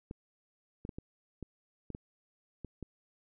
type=clicks; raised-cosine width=3 ms; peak=-28 dBFS; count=9; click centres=0.111 / 0.851 / 0.892 / 0.985 / 1.427 / 1.903 / 1.949 / 2.647 / 2.827 s; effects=none